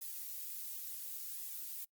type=noise with flanger; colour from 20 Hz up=violet; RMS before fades=-44 dBFS; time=0.01-1.85 s; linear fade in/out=10 ms; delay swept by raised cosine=1.3 to 5.4 ms; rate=0.71 Hz; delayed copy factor=-0.5; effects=noise-tail reverb RT60 0.1 s tail -22 dB re dry + Opus 48 kbps